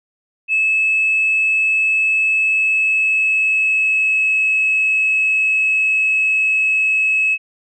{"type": "tone with pitch glide", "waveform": "sine", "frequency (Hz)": [2600, 2582], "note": ["E7", "E7"], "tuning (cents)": [-24, -37], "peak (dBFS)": -12, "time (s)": [0.48, 7.38], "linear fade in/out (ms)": 50, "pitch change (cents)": -13, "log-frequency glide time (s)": [2.36, 4.33], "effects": ["tanh soft clip ceiling -8 dBFS"]}